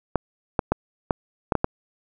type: clicks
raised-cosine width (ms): 1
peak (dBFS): -5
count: 7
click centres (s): 0.157 / 0.592 / 0.72 / 1.108 / 1.522 / 1.553 / 1.644
effects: none